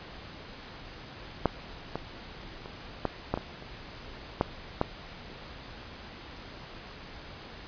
clicks, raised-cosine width 1 ms, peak -8 / -17 / -27 / -12 / -12 / -18 / -30 / -9 / -10 dBFS, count 9, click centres 1.457 / 1.956 / 2.659 / 3.053 / 3.34 / 3.375 / 3.624 / 4.411 / 4.814 s, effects pink hiss -45 dBFS RMS until 7.67 s + resampled to 11025 Hz

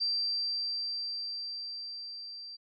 sine tone with level ramp, 4699 Hz, D8, in tune, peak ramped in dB -27 to -42 dBFS, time 0-2.57 s, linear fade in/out 20 ms, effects none

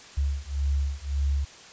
sine beating tone pair, 69.3 / 71.1 Hz, C#2 / C#2, 0 / +45 cents, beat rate 1.8 Hz, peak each -27 dBFS, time 0.17-1.45 s, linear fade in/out 10 ms, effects white hiss -47 dBFS RMS until 1.72 s + resampled to 16000 Hz

